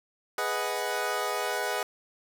20% pulse chord, G# minor seventh, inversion none, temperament equal, 415.3 / 493.9 / 622.3 / 740 Hz, G#4 / B4 / D#5 / F#5, 0 / 0 / 0 / 0 cents, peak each -29 dBFS, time 0.38-1.83 s, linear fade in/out 2 ms, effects none

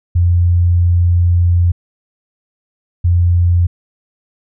sine tone pair in turn, 87.31 / 87.31 Hz, F2 / F2, 0 / 0 cents, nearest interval unison, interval 0 cents, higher neither, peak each -8 dBFS, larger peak neither, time 0.15-1.72 / 3.04-3.67 s, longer first, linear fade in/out 10 ms, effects none

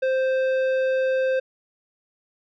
sine tone with tanh clipping, 523 Hz, C5, 1 cent flat, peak -21 dBFS, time 0.02-1.4 s, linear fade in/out 10 ms, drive 11 dB, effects none

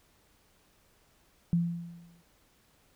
sine tone with exponential decay, 170.8 Hz, F3, 38 cents flat, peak -21 dBFS, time 1.53-2.22 s, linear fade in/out 0 ms, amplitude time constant 150 ms, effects pink hiss -66 dBFS RMS until 2.95 s

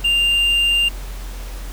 triangle tone, 2794 Hz, F7, in tune, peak -12 dBFS, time 0.04-0.89 s, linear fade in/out 10 ms, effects added 44 Hz sine -27 dBFS peak until 1.72 s + pink hiss -38 dBFS RMS until 1.72 s

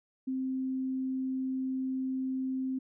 sine tone, 261.6 Hz, C4, in tune, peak -30 dBFS, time 0.27-2.79 s, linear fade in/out 10 ms, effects none

